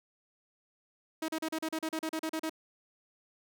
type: tone bursts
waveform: sawtooth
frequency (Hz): 318.3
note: D#4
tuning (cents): +39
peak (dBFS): -28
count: 13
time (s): 1.22-2.496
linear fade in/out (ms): 5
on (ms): 64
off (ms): 37
effects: none